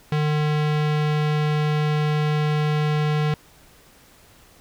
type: tone with low-pass filter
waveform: square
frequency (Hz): 151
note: D3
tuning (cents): +48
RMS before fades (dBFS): -21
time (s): 0.12-3.34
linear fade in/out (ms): 2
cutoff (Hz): 3400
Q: 1.1
effects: pink hiss -52 dBFS RMS until 4.6 s